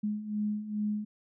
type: beating tone pair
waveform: sine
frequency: 208.4 / 210.8 Hz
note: G#3 / G#3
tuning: +6 / +26 cents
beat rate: 2.4 Hz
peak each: -36 / -31 dBFS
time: 0.03-1.05 s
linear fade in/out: 10 ms
effects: none